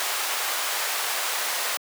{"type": "high-pass noise", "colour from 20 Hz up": "pink", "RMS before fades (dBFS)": -27, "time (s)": [0, 1.77], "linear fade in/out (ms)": 0, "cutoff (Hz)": 780, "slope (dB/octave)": 12, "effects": ["high-pass 400 Hz 12 dB/octave"]}